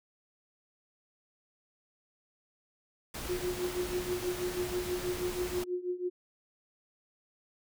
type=noise; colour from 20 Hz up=pink; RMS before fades=-40 dBFS; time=3.14-5.64 s; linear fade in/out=5 ms
type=tone with tremolo; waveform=sine; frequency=359.6 Hz; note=F#4; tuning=49 cents flat; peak=-28 dBFS; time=3.28-6.1 s; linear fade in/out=20 ms; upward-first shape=triangle; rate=6.2 Hz; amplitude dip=90%
effects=none